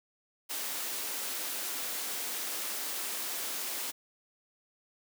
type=high-pass noise; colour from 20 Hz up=white; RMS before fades=-36 dBFS; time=0.49-3.92 s; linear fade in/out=20 ms; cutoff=230 Hz; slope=24 dB/octave; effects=none